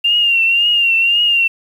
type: tone with vibrato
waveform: sine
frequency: 2780 Hz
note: F7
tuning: 9 cents flat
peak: -10 dBFS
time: 0.04-1.48 s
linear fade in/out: 10 ms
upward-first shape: triangle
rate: 1.9 Hz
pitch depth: 69 cents each way
effects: 7-bit